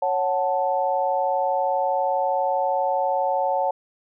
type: chord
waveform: sine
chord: F# minor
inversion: second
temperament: equal with one note detuned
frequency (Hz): 552.4 / 740 / 880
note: C#5 / F#5 / A5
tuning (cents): -6 / 0 / 0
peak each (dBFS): -24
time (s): 0.02-3.71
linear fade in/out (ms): 5
effects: none